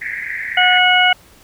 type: band-pass noise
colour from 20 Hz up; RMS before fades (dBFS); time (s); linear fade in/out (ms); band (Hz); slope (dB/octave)
pink; -25; 0.01-0.79; 10; 1700 to 2200; 96
type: harmonic tone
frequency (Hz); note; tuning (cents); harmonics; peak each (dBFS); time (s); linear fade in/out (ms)
730; F#5; -24; 1 / 2 / 3 / 4; -15 / -15 / -15 / -15; 0.57-1.13; 5
effects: pink hiss -47 dBFS RMS until 1.43 s